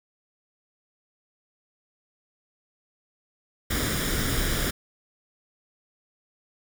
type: noise with comb filter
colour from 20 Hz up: pink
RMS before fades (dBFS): -26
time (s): 3.7-4.71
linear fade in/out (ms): 10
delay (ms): 0.57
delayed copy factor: +0.6
effects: none